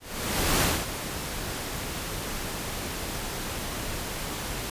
pink noise with ADSR envelope, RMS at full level -22 dBFS, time 0-4.7 s, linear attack 620 ms, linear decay 230 ms, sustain -11 dB, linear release 4 ms, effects resampled to 32000 Hz

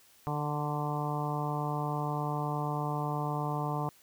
harmonic tone with a mistuned harmonic, 148.3 Hz, D3, 17 cents sharp, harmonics 1 / 2 / 3 / 4 / 5 / 6 / 7 / 8, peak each -33 / -40 / -41 / -43 / -38 / -39 / -39 / -44 dBFS, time 0.27-3.89 s, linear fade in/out 0 ms, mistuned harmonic 8, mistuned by -32 cents, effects white hiss -61 dBFS RMS until 4.02 s

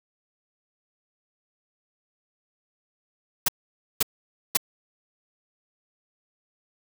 white noise bursts, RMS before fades -20 dBFS, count 3, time 3.46-4.572 s, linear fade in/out 5 ms, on 24 ms, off 520 ms, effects none

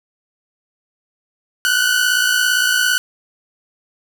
sawtooth tone pair together, 1459.4 / 1517 Hz, F#6 / F#6, -24 / +43 cents, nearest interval minor second, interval 67 cents, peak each -13 dBFS, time 1.65-2.98 s, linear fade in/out 0 ms, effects none

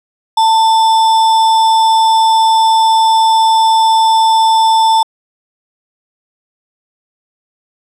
sine tone with sample-and-hold, 892 Hz, A5, 23 cents sharp, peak -6 dBFS, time 0.37-5.03 s, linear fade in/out 5 ms, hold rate 4410 Hz, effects low-pass 7000 Hz 12 dB/octave

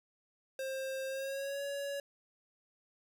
square tone with pitch glide, 531 to 562.6 Hz, C5 to C#5, +25 to +26 cents, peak -37 dBFS, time 0.59-2 s, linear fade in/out 2 ms, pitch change +101 cents, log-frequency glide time 1.07-1.62 s, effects none

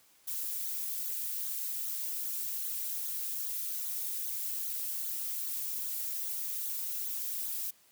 violet noise with flanger, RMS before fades -36 dBFS, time 0.27-7.71 s, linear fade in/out 10 ms, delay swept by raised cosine 0.37 to 5.37 ms, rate 2.5 Hz, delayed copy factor -0.95, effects white hiss -64 dBFS RMS until 7.91 s + high-pass 80 Hz 12 dB/octave

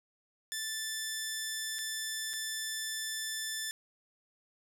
10% pulse tone with dropouts, 1760 Hz, A6, in tune, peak -26 dBFS, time 0.52-3.71 s, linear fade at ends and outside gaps 0 ms, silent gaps 1.785-1.789 / 2.333-2.337 s, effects 10-bit

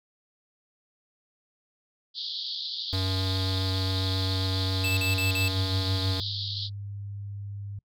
white band-pass noise, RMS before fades -34 dBFS, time 2.14-6.7 s, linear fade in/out 50 ms, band 3300 to 4800 Hz, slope 96 dB/octave
square tone with vibrato, 94.6 Hz, F#2, 39 cents sharp, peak -27 dBFS, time 2.93-6.2 s, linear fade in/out 0 ms, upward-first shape triangle, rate 7.4 Hz, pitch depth 9 cents each way
square tone bursts, 2637 Hz, E7, in tune, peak -28 dBFS, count 4, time 4.84-5.48 s, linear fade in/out 2 ms, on 130 ms, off 40 ms
sine tone, 100.8 Hz, G2, 49 cents sharp, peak -34 dBFS, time 4.88-7.79 s, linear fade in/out 5 ms
effects noise-tail reverb RT60 0.1 s tail -26 dB re dry

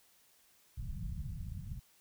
pink low-pass noise, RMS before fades -41 dBFS, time 0.77-1.8 s, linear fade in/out 10 ms, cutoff 180 Hz, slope 48 dB/octave, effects white hiss -67 dBFS RMS until 2 s

